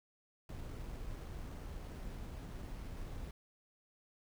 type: noise with sample-and-hold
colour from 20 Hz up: brown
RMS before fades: -45 dBFS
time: 0.49-3.31 s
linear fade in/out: 2 ms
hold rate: 7350 Hz
effects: none